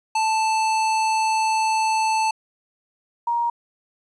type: tone pair in turn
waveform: square / sine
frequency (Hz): 880 / 942.3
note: A5 / A#5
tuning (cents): 0 / +18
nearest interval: minor second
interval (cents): 118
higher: second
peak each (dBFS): -19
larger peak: neither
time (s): 0.15-2.31 / 3.27-3.5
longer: first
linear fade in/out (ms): 5
effects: resampled to 22050 Hz + 10-bit